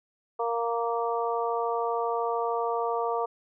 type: harmonic tone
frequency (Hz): 232.9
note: A#3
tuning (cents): -1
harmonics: 2 / 3 / 4 / 5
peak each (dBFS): -29 / -31 / -32 / -33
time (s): 0.39-3.26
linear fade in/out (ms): 10
effects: none